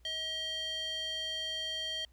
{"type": "tone with band-pass filter", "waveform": "square", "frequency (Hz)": 636, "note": "D#5", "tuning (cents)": 38, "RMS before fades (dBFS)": -37, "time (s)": [0.05, 2.05], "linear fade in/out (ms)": 2, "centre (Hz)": 3400, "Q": 4.7, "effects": ["added 60 Hz sine -59 dBFS peak until 2.12 s", "pink hiss -72 dBFS RMS until 2.12 s"]}